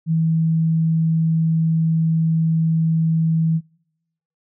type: tone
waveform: sine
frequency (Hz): 162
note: E3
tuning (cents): -30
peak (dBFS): -15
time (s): 0.06-3.61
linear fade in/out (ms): 50
effects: noise-tail reverb RT60 0.8 s tail -24 dB re dry